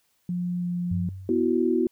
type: tone with pitch glide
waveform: sine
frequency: 177.3 to 176.08 Hz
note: F3 to F3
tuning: +26 to +14 cents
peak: -25 dBFS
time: 0.29-1.09 s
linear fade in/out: 2 ms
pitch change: -12 cents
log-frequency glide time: 0.59-0.65 s
type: tone with exponential decay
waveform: sine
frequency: 94.7 Hz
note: F#2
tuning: 41 cents sharp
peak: -24 dBFS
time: 0.91-1.83 s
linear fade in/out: 5 ms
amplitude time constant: 200 ms
type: chord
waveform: sine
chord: B suspended fourth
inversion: none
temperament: equal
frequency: 246.9 / 329.6 / 370 Hz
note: B3 / E4 / F#4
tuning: 0 / 0 / 0 cents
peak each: -25 / -24 / -24 dBFS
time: 1.29-1.87 s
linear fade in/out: 2 ms
effects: white hiss -69 dBFS RMS until 1.91 s